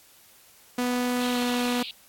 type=tone with pitch glide; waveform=sawtooth; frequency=246.9 to 244.8 Hz; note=B3 to B3; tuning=0 to -15 cents; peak=-20 dBFS; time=0.78-1.83 s; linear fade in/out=5 ms; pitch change=-15 cents; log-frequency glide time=1.32-1.37 s
type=band-pass noise; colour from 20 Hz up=white; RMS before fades=-37 dBFS; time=1.2-1.91 s; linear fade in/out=0 ms; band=2400 to 4400 Hz; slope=96 dB/octave
effects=white hiss -55 dBFS RMS until 2.08 s + AAC 64 kbps